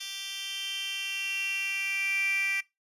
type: tone with high-pass filter sweep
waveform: 10% pulse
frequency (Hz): 392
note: G4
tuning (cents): 0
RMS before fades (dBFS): -32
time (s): 0-2.61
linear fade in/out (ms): 10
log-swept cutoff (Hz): 3600 to 2200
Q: 8.6
effects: noise-tail reverb RT60 0.2 s tail -20 dB re dry + resampled to 32000 Hz